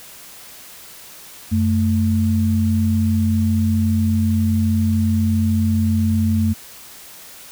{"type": "tone pair together", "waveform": "sine", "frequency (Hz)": [92.5, 220], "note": ["F#2", "A3"], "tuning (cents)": [0, 0], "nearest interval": "octave + minor third", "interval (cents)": 1500, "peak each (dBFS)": -17, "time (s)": [1.51, 6.54], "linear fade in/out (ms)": 20, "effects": ["white hiss -40 dBFS RMS until 7.51 s"]}